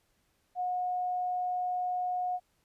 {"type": "tone", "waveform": "sine", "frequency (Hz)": 725, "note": "F#5", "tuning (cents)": -35, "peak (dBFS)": -29, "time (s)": [0.55, 2.4], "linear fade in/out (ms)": 50, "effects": ["pink hiss -73 dBFS RMS until 2.64 s", "resampled to 32000 Hz"]}